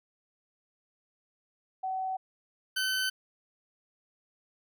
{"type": "tone pair in turn", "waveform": ["sine", "20% pulse"], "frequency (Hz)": [756, 1523.4], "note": ["F#5", "G6"], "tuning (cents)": [37, -50], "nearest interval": "octave", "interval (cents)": 1213, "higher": "second", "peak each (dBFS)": [-30, -23], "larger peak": "second", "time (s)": [[1.83, 2.17], [2.76, 3.1]], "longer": "neither", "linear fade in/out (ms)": 10, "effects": []}